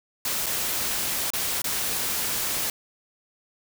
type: noise with dropouts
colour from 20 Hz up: white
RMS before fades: -27 dBFS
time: 0.25-2.7 s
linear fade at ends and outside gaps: 2 ms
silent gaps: 0.461-0.465 / 1.304-1.334 / 1.619-1.642 s
effects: none